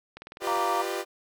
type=click train; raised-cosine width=0.3 ms; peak=-26 dBFS; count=9; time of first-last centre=0.17-0.572 s; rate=19.9 Hz
type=chord; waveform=sawtooth; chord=G dominant seventh; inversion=third; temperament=equal with one note detuned; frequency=349.2 / 392 / 493.9 / 602.4 Hz; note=F4 / G4 / B4 / D5; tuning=0 / 0 / 0 / +44 cents; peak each=-31 / -29 / -32 / -32 dBFS; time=0.4-1.05 s; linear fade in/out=50 ms
type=harmonic tone; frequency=233 Hz; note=A#3; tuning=1 cent flat; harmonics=3 / 4 / 5; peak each=-30 / -29 / -29 dBFS; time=0.47-0.82 s; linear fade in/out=5 ms
effects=none